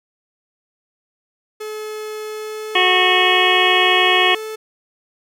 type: tone with pitch glide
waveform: 45% pulse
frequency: 429.2 to 435.7 Hz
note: A4 to A4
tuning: -43 to -17 cents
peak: -26 dBFS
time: 1.6-4.56 s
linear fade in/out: 10 ms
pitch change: +26 cents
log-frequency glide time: 2.26-3.42 s
type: harmonic tone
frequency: 366.2 Hz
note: F#4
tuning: 18 cents flat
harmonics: 1 / 2 / 3 / 5 / 6 / 7 / 8 / 9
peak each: -20 / -20 / -20 / -20 / -20 / -20 / -20 / -20 dBFS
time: 2.75-4.35 s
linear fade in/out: 5 ms
effects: none